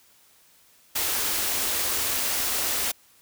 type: band-stop noise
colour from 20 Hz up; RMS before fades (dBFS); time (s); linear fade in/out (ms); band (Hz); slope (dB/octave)
white; -26; 0.95-2.92; 10; 110 to 200; 96
effects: white hiss -58 dBFS RMS until 3.21 s